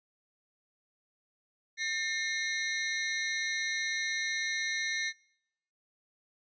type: ring-modulated tone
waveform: sawtooth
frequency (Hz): 1974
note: B6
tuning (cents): -1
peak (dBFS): -24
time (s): 1.77-5.13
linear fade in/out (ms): 50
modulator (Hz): 168
effects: noise-tail reverb RT60 0.8 s tail -25 dB re dry + resampled to 16000 Hz